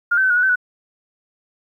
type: tone with pitch steps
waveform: sine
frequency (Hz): 1414 / 1540 / 1523 / 1444 / 1473 / 1537 / 1476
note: F6 / G6 / F#6 / F#6 / F#6 / G6 / F#6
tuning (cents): +21 / -31 / +50 / -43 / -8 / -35 / -5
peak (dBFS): -13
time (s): 0.11-0.558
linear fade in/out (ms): 10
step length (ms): 64
effects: 9-bit